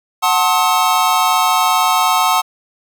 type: chord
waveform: square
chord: F# diminished seventh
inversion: none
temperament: just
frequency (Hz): 740 / 888 / 1065.6 / 1278.7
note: F#5 / A5 / C6 / Eb6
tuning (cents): 0 / +16 / +31 / +47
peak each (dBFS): -18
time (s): 0.22-2.42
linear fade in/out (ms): 20
effects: none